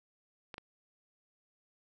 clicks, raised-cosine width 0.3 ms, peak -27 dBFS, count 2, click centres 0.542 / 0.581 s, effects none

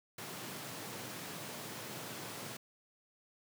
pink high-pass noise, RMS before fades -45 dBFS, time 0.18-2.57 s, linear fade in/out 5 ms, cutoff 110 Hz, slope 48 dB/octave, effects none

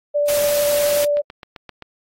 sine tone with vibrato, 584 Hz, D5, 10 cents flat, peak -15 dBFS, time 0.14-1.22 s, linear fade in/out 20 ms, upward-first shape triangle, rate 11 Hz, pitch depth 9 cents each way
white noise, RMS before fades -25 dBFS, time 0.28-1.05 s, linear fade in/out 5 ms
click train, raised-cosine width 0.3 ms, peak -19 dBFS, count 7, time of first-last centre 1.04-1.823 s, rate 7.66 Hz
effects AAC 48 kbps

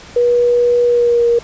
sine tone with pitch glide, 483.4 to 471.5 Hz, B4 to A#4, -37 to +20 cents, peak -9 dBFS, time 0.16-1.39 s, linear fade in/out 5 ms, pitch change -43 cents, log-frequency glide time 0.83-1.27 s, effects pink hiss -37 dBFS RMS until 1.43 s + resampled to 16000 Hz

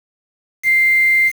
sine tone with quantisation, 2093 Hz, C7, in tune, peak -10 dBFS, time 0.63-1.32 s, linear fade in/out 50 ms, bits 5, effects none

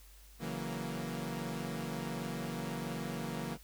sawtooth chord, F# dominant seventh, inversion second, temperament equal with one note detuned, 138.59 / 164.81 / 186.18 / 233.1 Hz, C#3 / E3 / F#3 / A#3, 0 / 0 / +11 / 0 cents, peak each -40 / -38 / -40 / -37 dBFS, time 0.39-3.58 s, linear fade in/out 50 ms, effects added 50 Hz sine -55 dBFS peak until 3.63 s + white hiss -61 dBFS RMS until 3.63 s

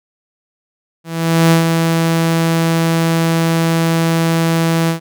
sawtooth tone with ADSR envelope, 164.81 Hz, E3, in tune, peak -3 dBFS, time 1.04-5 s, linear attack 470 ms, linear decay 120 ms, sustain -5 dB, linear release 110 ms, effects none

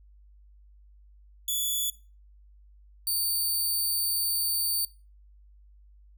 5% pulse tone pair in turn, 3430 / 4579 Hz, A7 / D8, -45 / -45 cents, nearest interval perfect fourth, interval 500 cents, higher second, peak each -19 dBFS, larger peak neither, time 1.48-1.9 / 3.07-4.85 s, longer second, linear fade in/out 2 ms, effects noise-tail reverb RT60 0.3 s tail -17 dB re dry + added 50 Hz sine -52 dBFS peak until 6.17 s

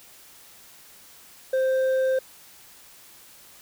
sine tone with hard clipping, 523.3 Hz, C5, in tune, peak -21 dBFS, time 1.53-2.19 s, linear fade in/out 5 ms, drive 4 dB, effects white hiss -50 dBFS RMS until 3.61 s

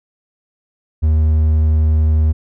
triangle tone, 77.78 Hz, D#2, in tune, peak -8 dBFS, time 1.02-2.33 s, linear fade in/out 20 ms, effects none

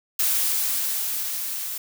blue noise with level ramp, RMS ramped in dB -21 to -31 dBFS, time 0.19-1.78 s, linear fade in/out 5 ms, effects none

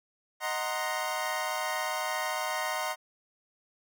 25% pulse chord, C half-diminished seventh, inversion first, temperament equal, 622.3 / 740 / 932.3 / 1046.5 Hz, Eb5 / Gb5 / Bb5 / C6, 0 / 0 / 0 / 0 cents, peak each -32 dBFS, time 0.4-2.96 s, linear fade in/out 50 ms, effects none

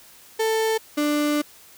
35% pulse tone pair in turn, 443 / 295.7 Hz, A4 / D4, +12 / +12 cents, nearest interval perfect fifth, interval 700 cents, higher first, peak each -18 dBFS, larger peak neither, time 0.39-0.78 / 0.97-1.42 s, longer second, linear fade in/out 10 ms, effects white hiss -49 dBFS RMS until 1.77 s

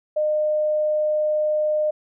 sine tone, 609 Hz, D#5, 37 cents flat, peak -18 dBFS, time 0.16-1.91 s, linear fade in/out 10 ms, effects none

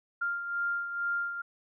sine beating tone pair, 1396.9 / 1399.1 Hz, F6 / F6, 0 / +3 cents, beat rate 2.2 Hz, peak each -30 / -38 dBFS, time 0.21-1.42 s, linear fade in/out 10 ms, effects none

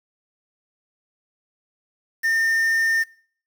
triangle tone with quantisation, 1813 Hz, A#6, 49 cents flat, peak -16 dBFS, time 2.23-3.04 s, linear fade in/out 20 ms, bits 6, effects noise-tail reverb RT60 0.5 s tail -22 dB re dry

